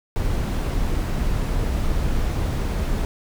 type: noise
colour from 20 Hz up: brown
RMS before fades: -22 dBFS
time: 0.16-3.05 s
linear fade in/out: 0 ms
effects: none